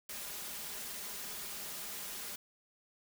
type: noise with comb filter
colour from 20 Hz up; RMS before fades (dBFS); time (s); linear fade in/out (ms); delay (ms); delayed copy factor
white; -43; 0.09-2.36; 5; 4.9; +0.55
effects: none